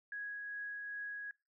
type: tone with tremolo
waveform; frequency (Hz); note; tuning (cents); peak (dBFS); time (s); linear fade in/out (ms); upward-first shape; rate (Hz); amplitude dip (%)
sine; 1661.2; G#6; 0; -39; 0.12-1.31; 2; triangle; 2.5; 25
effects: noise-tail reverb RT60 0.3 s tail -24 dB re dry